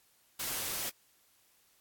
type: noise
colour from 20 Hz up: white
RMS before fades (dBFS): -36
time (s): 0.39-0.9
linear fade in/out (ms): 10
effects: white hiss -68 dBFS RMS until 1.8 s + AAC 64 kbps